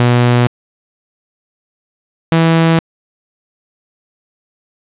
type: tone pair in turn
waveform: sawtooth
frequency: 121.7 / 164.1 Hz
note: B2 / E3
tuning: -25 / -8 cents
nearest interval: perfect fourth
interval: 517 cents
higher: second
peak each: -4 dBFS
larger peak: neither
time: 0-0.47 / 2.32-2.79 s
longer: neither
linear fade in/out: 0 ms
effects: resampled to 8000 Hz + 7-bit